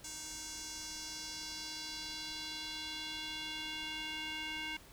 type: tone with band-pass filter sweep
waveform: square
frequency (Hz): 311.1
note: D#4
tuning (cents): 0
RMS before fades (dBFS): -43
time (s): 0.04-4.77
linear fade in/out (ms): 5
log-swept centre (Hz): 7000 to 2500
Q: 2.3
effects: added 50 Hz sine -63 dBFS peak until 4.92 s + pink hiss -58 dBFS RMS until 4.92 s